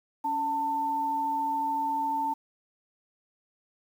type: tone pair together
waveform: sine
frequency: 281.3 / 893 Hz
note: C#4 / A5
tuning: +26 / +25 cents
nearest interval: octave + minor sixth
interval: 1999 cents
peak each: -37 / -26 dBFS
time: 0.24-2.34 s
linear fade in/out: 10 ms
effects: 9-bit